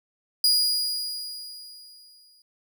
40% pulse tone with exponential decay, 4887 Hz, D#8, 32 cents flat, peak -15 dBFS, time 0.44-2.42 s, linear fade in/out 2 ms, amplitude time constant 430 ms, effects none

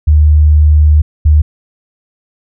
sine tone pair in turn, 75.7 / 75.7 Hz, D#2 / D#2, -47 / -47 cents, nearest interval unison, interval 0 cents, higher neither, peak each -3 dBFS, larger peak neither, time 0.07-1.02 / 1.25-1.42 s, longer first, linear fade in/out 10 ms, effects none

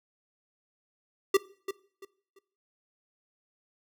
square tone with echo, 390.8 Hz, G4, 5 cents flat, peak -19 dBFS, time 1.34-1.37 s, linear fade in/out 5 ms, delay 340 ms, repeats 3, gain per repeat -12 dB, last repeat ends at 2.39 s, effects noise-tail reverb RT60 0.5 s tail -20 dB re dry

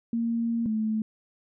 sine tone pair in turn, 231.5 / 218 Hz, A#3 / A3, -12 / -16 cents, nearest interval minor second, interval 104 cents, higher first, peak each -24 dBFS, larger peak neither, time 0.13-0.66 / 0.66-1.02 s, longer first, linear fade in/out 2 ms, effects none

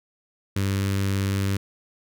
sawtooth tone with notch filter, 98 Hz, G2, in tune, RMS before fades -24 dBFS, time 0.56-1.57 s, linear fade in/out 5 ms, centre 740 Hz, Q 0.86, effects none

